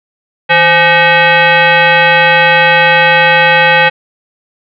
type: tone with frequency modulation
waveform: sine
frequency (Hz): 521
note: C5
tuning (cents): -7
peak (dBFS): -4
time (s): 0.49-3.9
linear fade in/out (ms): 20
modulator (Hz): 683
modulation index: 3.5
effects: none